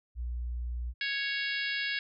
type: tone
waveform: sine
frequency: 60 Hz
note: B1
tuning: 49 cents flat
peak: -32 dBFS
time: 0.15-0.94 s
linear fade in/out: 50 ms
type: harmonic tone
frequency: 554.4 Hz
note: C#5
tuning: in tune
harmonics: 3 / 4 / 5 / 6 / 7 / 8 / 9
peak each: -34 / -36 / -38 / -40 / -41 / -42 / -43 dBFS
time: 1.01-1.99 s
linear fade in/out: 2 ms
effects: none